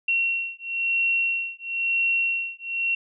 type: beating tone pair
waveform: sine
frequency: 2730 / 2731 Hz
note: F7 / F7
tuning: -40 / -39 cents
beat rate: 1 Hz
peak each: -25 dBFS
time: 0.08-2.95 s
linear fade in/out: 5 ms
effects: none